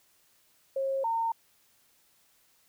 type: tone pair in turn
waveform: sine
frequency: 540 / 913 Hz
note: C#5 / A#5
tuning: -45 / -36 cents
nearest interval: major sixth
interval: 909 cents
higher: second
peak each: -27 / -26 dBFS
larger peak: second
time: 0.76-1.04 / 1.04-1.32 s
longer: neither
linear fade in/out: 5 ms
effects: white hiss -66 dBFS RMS until 2.68 s